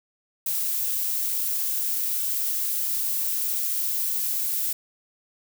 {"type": "noise", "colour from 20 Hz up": "violet", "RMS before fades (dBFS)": -26, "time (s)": [0.46, 4.73], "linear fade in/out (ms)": 5, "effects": []}